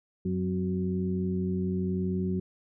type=harmonic tone with a mistuned harmonic; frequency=92.5 Hz; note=F#2; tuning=in tune; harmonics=1 / 2 / 3 / 4; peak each=-34 / -28 / -40 / -34 dBFS; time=0.25-2.4 s; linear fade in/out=5 ms; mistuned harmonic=3; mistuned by=-74 cents; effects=none